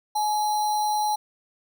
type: tone with sample-and-hold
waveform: sine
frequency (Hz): 845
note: G#5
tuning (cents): +30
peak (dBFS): -21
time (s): 0.15-1.16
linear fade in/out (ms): 10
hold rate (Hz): 4900
effects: none